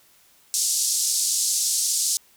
white band-pass noise, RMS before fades -23 dBFS, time 0.54-2.17 s, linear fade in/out 0 ms, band 4900 to 9300 Hz, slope 24 dB/octave, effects white hiss -57 dBFS RMS until 2.36 s

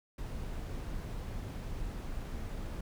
brown noise, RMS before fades -39 dBFS, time 0.18-2.81 s, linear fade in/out 5 ms, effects none

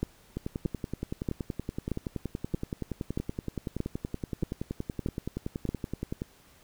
two click trains, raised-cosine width 3 ms, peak -19 / -16 dBFS, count 63 / 10, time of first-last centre 0.37-6.219 / 0.03-5.69 s, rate 10.6 / 1.59 Hz, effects pink hiss -59 dBFS RMS until 6.63 s

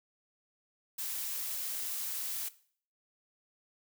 blue noise, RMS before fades -37 dBFS, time 0.98-2.49 s, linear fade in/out 10 ms, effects noise-tail reverb RT60 0.5 s tail -17 dB re dry

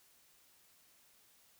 silence, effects white hiss -67 dBFS RMS until 1.59 s

